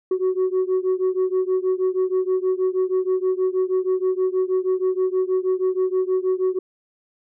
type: beating tone pair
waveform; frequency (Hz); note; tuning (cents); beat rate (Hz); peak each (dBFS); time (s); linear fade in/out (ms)
sine; 370 / 376.3; F#4 / F#4; 0 / +29; 6.3; -19 / -20; 0.11-6.59; 5
effects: tanh soft clip ceiling -15 dBFS